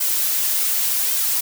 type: noise with flanger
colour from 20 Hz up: blue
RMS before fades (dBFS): -20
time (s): 0-1.41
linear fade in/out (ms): 10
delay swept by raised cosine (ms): 1.9 to 7.4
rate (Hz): 0.88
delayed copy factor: +0.65
effects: none